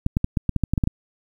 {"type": "clicks", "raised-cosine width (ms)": 5, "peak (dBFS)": -7, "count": 11, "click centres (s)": [0.064, 0.169, 0.244, 0.372, 0.493, 0.563, 0.637, 0.736, 0.778, 0.838, 0.874], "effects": ["8-bit"]}